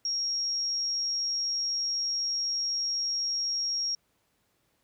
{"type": "tone", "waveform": "sine", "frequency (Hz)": 5588, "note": "F8", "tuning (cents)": 0, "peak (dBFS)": -27, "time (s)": [0.05, 3.95], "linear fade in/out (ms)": 2, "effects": ["pink hiss -72 dBFS RMS until 4.83 s", "high-pass 60 Hz 12 dB/octave"]}